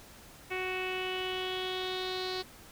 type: tone with low-pass filter sweep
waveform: sawtooth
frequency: 371 Hz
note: F#4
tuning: 5 cents sharp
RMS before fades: -35 dBFS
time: 0.5-2.43 s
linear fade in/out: 20 ms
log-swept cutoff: 2400 to 4300 Hz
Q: 6
effects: pink hiss -53 dBFS RMS until 2.71 s